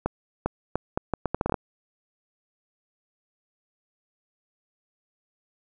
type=accelerating click train; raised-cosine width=1 ms; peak=-10 dBFS; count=12; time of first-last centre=0.06-1.542 s; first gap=400 ms; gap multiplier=0.74; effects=none